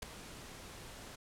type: noise with ADSR envelope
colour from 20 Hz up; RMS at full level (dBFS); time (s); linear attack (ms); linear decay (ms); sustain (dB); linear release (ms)
pink; -35; 0.02-1.16; 8; 4; -15; 12
effects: low-pass 11000 Hz 12 dB/octave